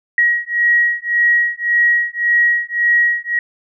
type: beating tone pair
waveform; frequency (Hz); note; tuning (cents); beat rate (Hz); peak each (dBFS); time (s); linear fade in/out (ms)
sine; 1900 / 1901.8; A#6 / A#6; +33 / +34; 1.8; -15; 0.18-3.39; 2
effects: none